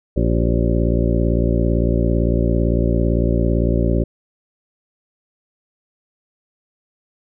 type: harmonic tone with a mistuned harmonic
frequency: 57.8 Hz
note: A#1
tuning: 14 cents flat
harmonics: 1 / 2 / 3 / 4 / 5 / 6 / 7 / 9 / 10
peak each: -18 / -21 / -23 / -24 / -25 / -26 / -26 / -28 / -28 dBFS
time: 0.16-4.04 s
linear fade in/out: 10 ms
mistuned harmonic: 7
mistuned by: -58 cents
effects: none